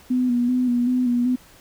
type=tone with vibrato; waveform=sine; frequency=246.9 Hz; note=B3; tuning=in tune; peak=-17 dBFS; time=0.1-1.36 s; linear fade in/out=10 ms; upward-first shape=square; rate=2.6 Hz; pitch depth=34 cents each way; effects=pink hiss -50 dBFS RMS until 1.6 s